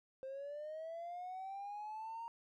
triangle linear sweep, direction up, 523.3 to 932.3 Hz, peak -40 dBFS, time 0.23-2.28 s, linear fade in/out 0 ms, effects tanh soft clip ceiling -39 dBFS

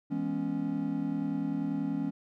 triangle chord, C# minor seventh, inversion first, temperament equal with one note detuned, 164.81 / 206.9 / 246.9 / 277.2 Hz, E3 / G#3 / B3 / C#4, 0 / -6 / 0 / 0 cents, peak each -35 / -34 / -35 / -30 dBFS, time 0.1-2.11 s, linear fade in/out 20 ms, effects none

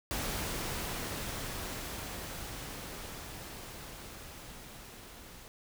pink noise with level ramp, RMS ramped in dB -35 to -51 dBFS, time 0.11-5.48 s, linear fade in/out 0 ms, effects none

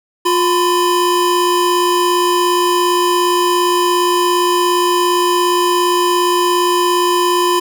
square tone pair together, 355.1 / 1008 Hz, F4 / B5, +29 / +35 cents, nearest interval octave + tritone, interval 1806 cents, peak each -15 dBFS, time 0.25-7.6 s, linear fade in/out 10 ms, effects none

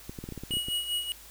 clicks, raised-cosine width 3 ms, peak -25 dBFS, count 11, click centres 0.095 / 0.188 / 0.24 / 0.289 / 0.323 / 0.377 / 0.436 / 0.508 / 0.538 / 0.57 / 0.685 s
square tone with tremolo, 2906 Hz, F#7, 32 cents flat, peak -27 dBFS, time 0.51-1.12 s, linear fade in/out 0 ms, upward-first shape sine, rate 5.1 Hz, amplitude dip 65%
effects added 53 Hz sine -55 dBFS peak until 1.3 s + white hiss -50 dBFS RMS until 1.3 s

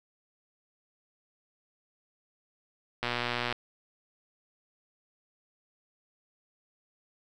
click train, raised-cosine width 0.3 ms, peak -14 dBFS, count 61, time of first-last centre 3.03-3.526 s, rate 121 Hz, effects none

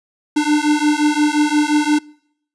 square beating tone pair, 296.3 / 302 Hz, D4 / D4, +15 / +48 cents, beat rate 5.7 Hz, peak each -17 dBFS, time 0.36-1.99 s, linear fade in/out 10 ms, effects noise-tail reverb RT60 0.7 s tail -25 dB re dry + resampled to 22050 Hz

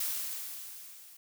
blue noise with level ramp, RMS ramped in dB -32 to -54 dBFS, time 0-1.17 s, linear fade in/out 5 ms, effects none

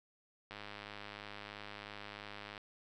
click train, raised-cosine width 0.3 ms, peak -30 dBFS, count 214, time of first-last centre 0.51-2.578 s, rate 103 Hz, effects none

